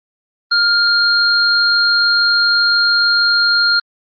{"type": "tone pair together", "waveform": "sine", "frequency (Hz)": [1409, 4222], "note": ["F6", "C8"], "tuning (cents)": [15, 15], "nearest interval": "octave + perfect fifth", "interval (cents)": 1900, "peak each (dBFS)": -13, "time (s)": [0.51, 3.8], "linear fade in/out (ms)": 10, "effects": ["Opus 32 kbps"]}